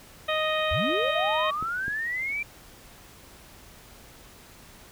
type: harmonic tone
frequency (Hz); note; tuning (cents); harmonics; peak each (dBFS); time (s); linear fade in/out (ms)
622.3; D#5; 0; 1 / 2 / 3 / 4 / 5 / 6; -27 / -30 / -32 / -33 / -34 / -35; 0.28-1.51; 10
type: linear sweep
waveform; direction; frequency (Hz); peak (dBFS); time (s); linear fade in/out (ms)
sine; up; 53.3 to 2372; -27; 0.71-2.43; 5
type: clicks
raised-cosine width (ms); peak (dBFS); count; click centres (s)
3; -24; 2; 1.626 / 1.881
effects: pink hiss -50 dBFS RMS until 4.91 s